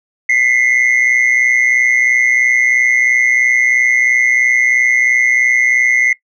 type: tone pair together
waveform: sine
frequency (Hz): 2009 / 2132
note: B6 / C7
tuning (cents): +29 / +32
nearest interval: minor second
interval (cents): 103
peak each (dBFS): -10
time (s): 0.29-6.13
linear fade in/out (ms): 5
effects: noise-tail reverb RT60 0.1 s tail -19 dB re dry + tanh soft clip ceiling -6 dBFS